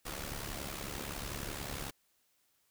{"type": "noise with amplitude modulation", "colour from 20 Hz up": "pink", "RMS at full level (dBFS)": -38, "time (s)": [0.05, 1.91], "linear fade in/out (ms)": 10, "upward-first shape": "sine", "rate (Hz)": 71.1, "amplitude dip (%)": 70, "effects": ["white hiss -74 dBFS RMS until 2.7 s"]}